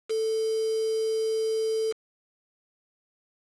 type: tone with quantisation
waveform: sine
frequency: 442 Hz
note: A4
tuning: 8 cents sharp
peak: -24 dBFS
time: 0.09-1.93 s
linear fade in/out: 20 ms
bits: 6
effects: resampled to 22050 Hz